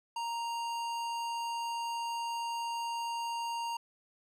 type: tone with low-pass filter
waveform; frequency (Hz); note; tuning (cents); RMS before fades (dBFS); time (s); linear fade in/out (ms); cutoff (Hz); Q
square; 932.3; A#5; 0; -36; 0.16-3.77; 5; 9800; 0.59
effects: none